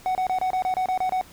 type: tone bursts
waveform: triangle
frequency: 745 Hz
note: F#5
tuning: 12 cents sharp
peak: -19 dBFS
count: 10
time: 0.06-1.212 s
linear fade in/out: 0 ms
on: 90 ms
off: 28 ms
effects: pink hiss -49 dBFS RMS until 1.32 s